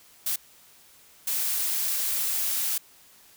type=noise bursts at uneven times; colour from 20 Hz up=blue; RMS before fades=-27 dBFS; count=2; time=0.26-0.36 / 1.27-2.78 s; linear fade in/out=5 ms; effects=white hiss -55 dBFS RMS until 3.36 s